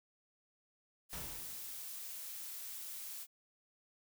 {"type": "noise", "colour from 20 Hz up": "blue", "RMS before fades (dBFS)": -46, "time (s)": [1.09, 3.27], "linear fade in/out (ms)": 50}
{"type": "noise with exponential decay", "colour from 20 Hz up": "pink", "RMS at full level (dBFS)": -45, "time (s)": [1.13, 2.05], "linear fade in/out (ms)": 0, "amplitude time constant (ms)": 200}
{"effects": []}